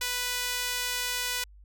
sawtooth tone with high-pass filter, 493.9 Hz, B4, in tune, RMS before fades -31 dBFS, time 0.01-1.44 s, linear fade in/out 5 ms, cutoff 2100 Hz, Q 0.63, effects added 50 Hz sine -49 dBFS peak until 1.64 s

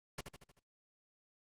pink noise with echo, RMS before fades -42 dBFS, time 0.18-0.21 s, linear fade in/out 5 ms, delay 77 ms, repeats 5, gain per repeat -5 dB, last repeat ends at 0.595 s, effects low-pass 10000 Hz 12 dB/octave + Opus 48 kbps

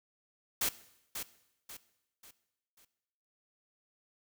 white noise with echo, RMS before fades -31 dBFS, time 0.61-0.69 s, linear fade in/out 5 ms, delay 540 ms, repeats 4, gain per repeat -8 dB, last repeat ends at 2.85 s, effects noise-tail reverb RT60 0.9 s tail -17 dB re dry

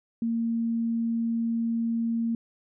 sine tone, 230 Hz, A#3, 23 cents flat, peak -24 dBFS, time 0.22-2.35 s, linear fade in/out 2 ms, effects none

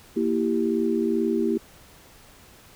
sine chord, E diminished, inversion second, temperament equal, 233.1 / 329.6 / 392 Hz, Bb3 / E4 / G4, 0 / 0 / 0 cents, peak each -25 dBFS, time 0.16-1.58 s, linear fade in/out 10 ms, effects pink hiss -51 dBFS RMS until 2.75 s

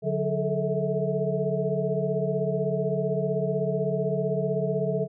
sine tone cluster, 144.9 / 181.6 / 429.2 / 445 / 649 Hz, D3 / F#3 / A4 / A4 / E5, -23 / -32 / -43 / +20 / -27 cents, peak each -30 dBFS, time 0.02-5.08 s, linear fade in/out 50 ms, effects none

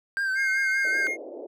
triangle tone with vibrato, 1568 Hz, G6, in tune, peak -22 dBFS, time 0.17-1.07 s, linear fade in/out 0 ms, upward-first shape triangle, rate 5.2 Hz, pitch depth 53 cents each way
triangle tone, 2137 Hz, C7, 36 cents sharp, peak -24 dBFS, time 0.35-1.17 s, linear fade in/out 50 ms
white band-pass noise, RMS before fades -39 dBFS, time 0.84-1.47 s, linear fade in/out 10 ms, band 300 to 640 Hz, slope 48 dB/octave
effects none

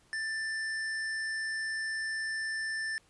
sine tone with hard clipping, 1772 Hz, A6, 12 cents sharp, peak -34 dBFS, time 0.13-2.98 s, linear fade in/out 0 ms, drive 12 dB, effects pink hiss -65 dBFS RMS until 3.09 s + resampled to 24000 Hz

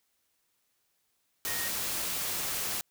sine tone in noise, 1864.7 Hz, A#6, in tune, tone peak -38 dBFS, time 1.47-1.68 s, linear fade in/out 0 ms, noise white, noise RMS -33 dBFS, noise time 1.45-2.81 s, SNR -8 dB, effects white hiss -75 dBFS RMS until 2.9 s

